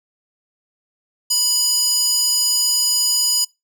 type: tone with high-pass filter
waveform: square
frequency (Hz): 987.8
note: B5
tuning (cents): 0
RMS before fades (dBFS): -17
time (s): 1.3-3.45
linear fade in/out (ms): 10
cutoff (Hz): 5800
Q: 8.4
effects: noise-tail reverb RT60 0.2 s tail -23 dB re dry